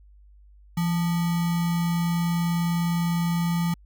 sine tone with sample-and-hold, 169.7 Hz, F3, 49 cents flat, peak -21 dBFS, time 0.77-3.74 s, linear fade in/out 5 ms, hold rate 1050 Hz, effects added 50 Hz sine -49 dBFS peak until 3.85 s

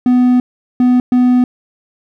triangle tone bursts at uneven times, 248.9 Hz, B3, 14 cents sharp, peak -5 dBFS, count 3, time 0.06-0.4 / 0.8-1 / 1.12-1.44 s, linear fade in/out 2 ms, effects none

